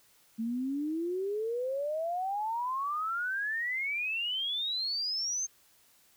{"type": "exponential sweep", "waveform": "sine", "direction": "up", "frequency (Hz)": [220, 6410], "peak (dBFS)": -30, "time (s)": [0.38, 5.47], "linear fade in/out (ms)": 20, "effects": ["white hiss -64 dBFS RMS until 6.16 s"]}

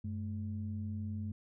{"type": "tone pair together", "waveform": "sine", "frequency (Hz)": [96, 215.5], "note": ["G2", "A3"], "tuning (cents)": [-36, -36], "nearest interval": "octave + major second", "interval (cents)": 1400, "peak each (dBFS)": [-37, -40], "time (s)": [0.04, 1.32], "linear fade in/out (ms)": 5, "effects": ["tanh soft clip ceiling -28 dBFS"]}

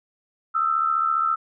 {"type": "tone pair together", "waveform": "sine", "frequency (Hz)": [1257.2, 1332], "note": ["D#6", "E6"], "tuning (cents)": [18, 18], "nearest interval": "minor second", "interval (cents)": 100, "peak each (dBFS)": [-25, -20], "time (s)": [0.54, 1.36], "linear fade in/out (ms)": 20, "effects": []}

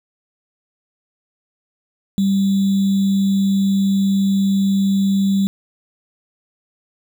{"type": "tone with sample-and-hold", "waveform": "sine", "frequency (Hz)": 196, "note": "G3", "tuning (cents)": 0, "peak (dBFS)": -13, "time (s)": [2.18, 5.47], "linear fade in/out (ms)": 0, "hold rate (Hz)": 3675, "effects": []}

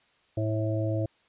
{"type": "harmonic tone", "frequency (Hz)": 108.9, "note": "A2", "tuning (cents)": -17, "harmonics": [1, 3, 5, 6], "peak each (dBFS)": [-27, -32, -34, -35], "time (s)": [0.37, 1.06], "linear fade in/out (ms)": 5, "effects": ["white hiss -65 dBFS RMS until 1.28 s", "resampled to 8000 Hz"]}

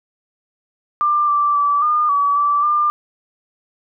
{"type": "tone with pitch steps", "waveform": "sine", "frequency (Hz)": [1190, 1170, 1156, 1213, 1142, 1161, 1197], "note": ["D6", "D6", "D6", "D#6", "D6", "D6", "D6"], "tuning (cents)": [22, -7, -28, -44, -49, -20, 33], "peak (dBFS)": -13, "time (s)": [1.01, 2.9], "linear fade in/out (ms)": 0, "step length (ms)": 270, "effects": []}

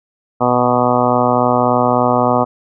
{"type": "harmonic tone with a mistuned harmonic", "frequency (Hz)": 123.47, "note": "B2", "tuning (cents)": 0, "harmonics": [1, 2, 3, 4, 5, 6, 7, 8, 9, 10], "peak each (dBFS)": [-23, -18, -24, -19, -18, -18, -21, -22, -21, -22], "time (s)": [0.4, 2.45], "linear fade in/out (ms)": 20, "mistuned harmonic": 1, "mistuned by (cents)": -27, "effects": []}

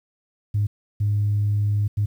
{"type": "tone bursts at uneven times", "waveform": "sine", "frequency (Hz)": 103.4, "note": "G#2", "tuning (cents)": -7, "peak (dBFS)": -17, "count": 3, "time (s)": [[0.54, 0.67], [1, 1.88], [1.97, 2.06]], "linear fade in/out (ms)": 10, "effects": ["tanh soft clip ceiling -14 dBFS", "9-bit"]}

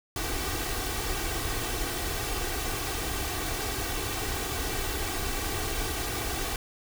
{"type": "noise with comb filter", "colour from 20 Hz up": "pink", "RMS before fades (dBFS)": -31, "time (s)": [0.16, 6.56], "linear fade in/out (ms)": 2, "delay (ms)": 2.6, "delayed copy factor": 0.65, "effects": []}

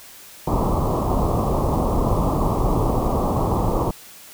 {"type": "low-pass noise", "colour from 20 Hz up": "pink", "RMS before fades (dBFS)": -20, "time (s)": [0.47, 3.91], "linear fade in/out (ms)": 5, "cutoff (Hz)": 1200, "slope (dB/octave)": 96, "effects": ["white hiss -43 dBFS RMS until 4.33 s"]}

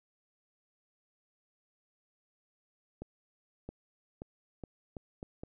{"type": "accelerating click train", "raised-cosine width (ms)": 2, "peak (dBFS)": -28, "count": 7, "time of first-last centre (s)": [3.02, 5.435], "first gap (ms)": 670, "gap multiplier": 0.79, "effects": []}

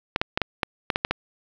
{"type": "clicks", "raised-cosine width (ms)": 0.3, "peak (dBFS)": -5, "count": 9, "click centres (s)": [0.161, 0.215, 0.375, 0.417, 0.632, 0.902, 0.959, 1.049, 1.11], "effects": ["low-pass 5000 Hz 12 dB/octave", "7-bit"]}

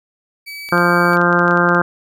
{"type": "tone", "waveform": "30% pulse", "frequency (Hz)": 2288, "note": "D7", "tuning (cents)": -46, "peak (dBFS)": -26, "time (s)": [0.46, 1.17], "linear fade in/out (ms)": 20}
{"type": "clicks", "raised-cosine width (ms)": 0.2, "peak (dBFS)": -18, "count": 12, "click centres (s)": [0.689, 0.778, 1.134, 1.171, 1.215, 1.328, 1.392, 1.48, 1.51, 1.574, 1.69, 1.748]}
{"type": "harmonic tone", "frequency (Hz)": 174.61, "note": "F3", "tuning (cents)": 0, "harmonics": [1, 2, 3, 4, 5, 6, 7, 8, 9], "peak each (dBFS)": [-18, -19, -20, -24, -23, -22, -19, -18, -18], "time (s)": [0.72, 1.82], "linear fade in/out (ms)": 5}
{"effects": []}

